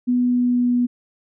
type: tone with pitch glide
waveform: sine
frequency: 246.9 to 244.3 Hz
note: B3 to B3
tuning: 0 to -19 cents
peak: -15 dBFS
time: 0.07-0.87 s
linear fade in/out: 20 ms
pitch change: -19 cents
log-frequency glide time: 0.17-0.75 s
effects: none